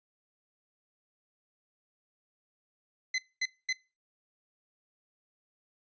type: tone bursts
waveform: sawtooth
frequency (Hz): 2039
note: C7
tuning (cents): -45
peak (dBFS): -24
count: 3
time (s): 3.14-3.729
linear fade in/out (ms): 5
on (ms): 43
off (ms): 230
effects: noise-tail reverb RT60 0.3 s tail -22 dB re dry + resampled to 16000 Hz